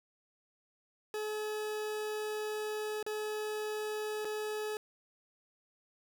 40% pulse tone with dropouts, 426.4 Hz, G#4, 46 cents sharp, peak -34 dBFS, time 1.14-4.77 s, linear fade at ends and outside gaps 1 ms, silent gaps 3.028-3.064 / 4.247-4.252 s, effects none

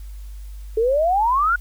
sine exponential sweep, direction up, 428.4 to 1471 Hz, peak -15 dBFS, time 0.77-1.56 s, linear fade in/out 5 ms, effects added 50 Hz sine -32 dBFS peak until 1.6 s + white hiss -54 dBFS RMS until 1.6 s

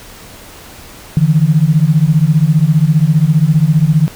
sine beating tone pair, 147.9 / 162.9 Hz, D3 / E3, +13 / -20 cents, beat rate 15 Hz, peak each -10 dBFS, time 1.17-4.08 s, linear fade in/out 0 ms, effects pink hiss -35 dBFS RMS until 4.15 s

